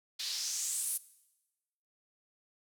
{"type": "noise with band-pass filter sweep", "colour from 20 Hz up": "white", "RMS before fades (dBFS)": -36, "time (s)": [0.19, 0.98], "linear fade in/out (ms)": 10, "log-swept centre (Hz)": [3900, 11000], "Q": 3, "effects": ["noise-tail reverb RT60 1.0 s tail -19 dB re dry"]}